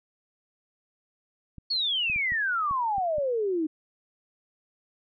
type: clicks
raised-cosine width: 5 ms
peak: -30 dBFS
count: 7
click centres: 1.583 / 2.099 / 2.161 / 2.321 / 2.711 / 2.982 / 3.183 s
type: exponential sweep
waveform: sine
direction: down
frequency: 4461 to 302.3 Hz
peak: -24 dBFS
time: 1.7-3.67 s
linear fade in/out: 10 ms
effects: none